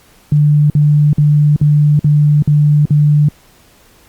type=tone bursts; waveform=sine; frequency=148.2 Hz; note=D3; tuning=16 cents sharp; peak=-6 dBFS; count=7; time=0.32-3.286 s; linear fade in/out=2 ms; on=380 ms; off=51 ms; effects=pink hiss -47 dBFS RMS until 4.08 s + Opus 48 kbps